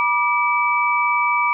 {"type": "tone cluster", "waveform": "sine", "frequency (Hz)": [967, 1185, 2302], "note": ["B5", "D6", "D7"], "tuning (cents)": [-37, 15, -35], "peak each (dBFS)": -20, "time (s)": [0, 1.53], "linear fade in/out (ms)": 0, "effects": []}